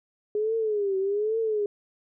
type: tone with vibrato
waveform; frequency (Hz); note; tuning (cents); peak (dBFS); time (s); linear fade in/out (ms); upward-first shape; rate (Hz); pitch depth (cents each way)
sine; 415.3; G#4; 0; -23; 0.35-1.66; 2; triangle; 1.2; 160
effects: none